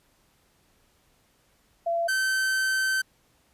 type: tone pair in turn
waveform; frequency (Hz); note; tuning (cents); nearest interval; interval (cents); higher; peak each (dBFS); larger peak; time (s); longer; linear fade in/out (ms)
sine / 45% pulse; 678 / 1542.9; E5 / G6; +49 / -28; octave + major second; 1423; second; -23; neither; 1.86-2.08 / 2.08-3.02; second; 10
effects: pink hiss -65 dBFS RMS until 3.53 s + resampled to 32000 Hz